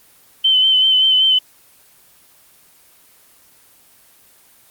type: tone with vibrato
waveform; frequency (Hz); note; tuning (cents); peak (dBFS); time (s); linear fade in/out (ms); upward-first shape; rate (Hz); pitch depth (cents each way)
sine; 3066; G7; -39; -10; 0.44-1.39; 10; sine; 5.2; 29
effects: white hiss -50 dBFS RMS until 4.7 s + Opus 24 kbps